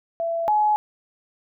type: tone pair in turn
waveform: sine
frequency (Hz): 669 / 845.6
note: E5 / G#5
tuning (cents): +25 / +31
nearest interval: major third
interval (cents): 406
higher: second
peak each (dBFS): -22 / -16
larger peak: second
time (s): 0.2-0.48 / 0.48-0.76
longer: neither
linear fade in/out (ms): 0
effects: none